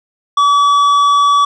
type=tone with tanh clipping; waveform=sine; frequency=1144 Hz; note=D6; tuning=46 cents flat; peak=-9 dBFS; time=0.37-1.45 s; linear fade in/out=5 ms; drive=9 dB; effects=none